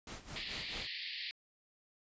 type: noise with tremolo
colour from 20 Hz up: pink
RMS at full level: -45 dBFS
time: 0.07-0.87 s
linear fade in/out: 2 ms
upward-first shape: sine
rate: 4.6 Hz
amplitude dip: 80%
type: band-pass noise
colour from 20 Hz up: white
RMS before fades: -43 dBFS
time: 0.36-1.31 s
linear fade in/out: 0 ms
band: 1800 to 4800 Hz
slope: 96 dB/octave
effects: resampled to 16000 Hz